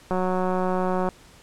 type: click train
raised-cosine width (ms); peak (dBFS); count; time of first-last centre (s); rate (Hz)
1; -12; 181; 0.11-1.088; 184
effects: pink hiss -51 dBFS RMS until 1.42 s + low-pass 10000 Hz 12 dB/octave